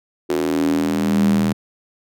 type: tone with high-pass filter sweep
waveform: square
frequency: 40.29 Hz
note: E1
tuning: 39 cents flat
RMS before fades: -18 dBFS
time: 0.29-1.53 s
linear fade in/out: 10 ms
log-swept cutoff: 350 to 170 Hz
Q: 5.8
effects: none